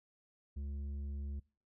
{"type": "tone with tanh clipping", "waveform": "triangle", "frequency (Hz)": 70.7, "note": "C#2", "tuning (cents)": 35, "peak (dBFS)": -40, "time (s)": [0.56, 1.4], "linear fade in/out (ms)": 10, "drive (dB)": 12, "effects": ["noise-tail reverb RT60 0.4 s tail -24 dB re dry"]}